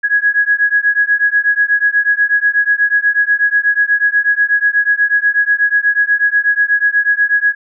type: beating tone pair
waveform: sine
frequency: 1661.2 / 1669.4 Hz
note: G#6 / G#6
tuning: 0 / +9 cents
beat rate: 8.2 Hz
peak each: -13 dBFS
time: 0.03-7.55 s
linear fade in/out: 20 ms
effects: none